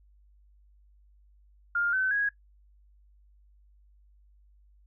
sine tone with pitch steps, 1407 / 1525.5 / 1654 Hz, F6 / G6 / G#6, +12 / -48 / -8 cents, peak -24 dBFS, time 1.75-2.29 s, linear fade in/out 5 ms, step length 180 ms, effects noise-tail reverb RT60 0.1 s tail -17 dB re dry + added 50 Hz sine -57 dBFS peak until 4.86 s

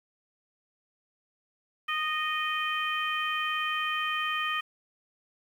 harmonic tone, 619 Hz, D#5, 9 cents flat, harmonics 2 / 3 / 4 / 5, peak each -31 / -33 / -34 / -35 dBFS, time 1.88-4.61 s, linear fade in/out 10 ms, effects 9-bit

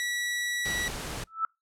sawtooth tone, 1941 Hz, B6, 31 cents flat, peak -25 dBFS, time 0-0.88 s, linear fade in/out 0 ms
pink noise, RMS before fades -36 dBFS, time 0.65-1.24 s, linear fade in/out 5 ms
sine tone with exponential growth, 1317 Hz, E6, 2 cents flat, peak -21 dBFS, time 1.27-1.45 s, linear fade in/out 2 ms, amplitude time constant 39 ms
effects noise-tail reverb RT60 0.2 s tail -26 dB re dry + low-pass 11000 Hz 12 dB/octave

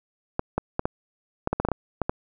clicks, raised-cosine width 1 ms, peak -9 dBFS, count 12, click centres 0.394 / 0.58 / 0.794 / 0.855 / 1.474 / 1.53 / 1.6 / 1.65 / 1.687 / 1.717 / 2.017 / 2.095 s, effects none

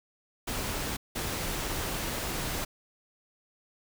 pink noise bursts at uneven times, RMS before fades -33 dBFS, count 2, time 0.47-0.97 / 1.15-2.65 s, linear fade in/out 10 ms, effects none

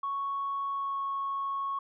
sine tone with pitch glide, 1108.7 to 1101.7 Hz, C#6 to C#6, 0 to -11 cents, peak -29 dBFS, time 0.03-1.79 s, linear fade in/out 5 ms, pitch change -11 cents, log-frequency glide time 0.71-1 s, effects tanh soft clip ceiling -25 dBFS

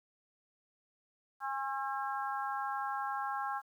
harmonic tone with a mistuned harmonic, 269.4 Hz, C#4, 49 cents flat, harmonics 3 / 4 / 5 / 6, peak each -37 / -39 / -41 / -43 dBFS, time 1.4-3.62 s, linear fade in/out 50 ms, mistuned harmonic 3, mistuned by +23 cents, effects 11-bit

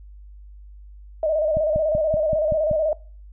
sine tone with vibrato, 620 Hz, D#5, 6 cents flat, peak -18 dBFS, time 1.23-2.93 s, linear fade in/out 2 ms, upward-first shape square, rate 16 Hz, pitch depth 58 cents each way
click train, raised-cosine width 5 ms, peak -15 dBFS, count 7, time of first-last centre 1.57-2.713 s, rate 5.25 Hz
effects noise-tail reverb RT60 0.4 s tail -22 dB re dry + added 50 Hz sine -40 dBFS peak until 3.32 s

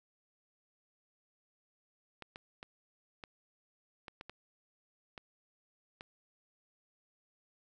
clicks, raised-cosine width 0.3 ms, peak -29 dBFS, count 9, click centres 2.223 / 2.359 / 2.629 / 3.238 / 4.082 / 4.211 / 4.296 / 5.178 / 6.009 s, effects none

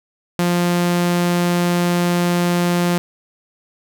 sawtooth tone, 175 Hz, F3, 4 cents sharp, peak -11 dBFS, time 0.39-2.98 s, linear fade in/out 0 ms, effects none

